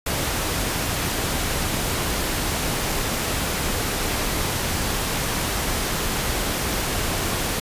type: noise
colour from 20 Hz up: pink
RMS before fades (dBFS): -24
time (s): 0.06-7.6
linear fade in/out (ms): 5
effects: resampled to 32000 Hz